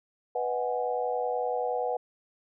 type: chord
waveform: sine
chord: G# minor seventh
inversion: first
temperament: equal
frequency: 493.9 / 622.3 / 740 / 830.6 Hz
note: B4 / D#5 / F#5 / G#5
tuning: 0 / 0 / 0 / 0 cents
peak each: -30 / -36 / -31 / -36 dBFS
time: 0.35-1.97 s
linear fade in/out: 5 ms
effects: none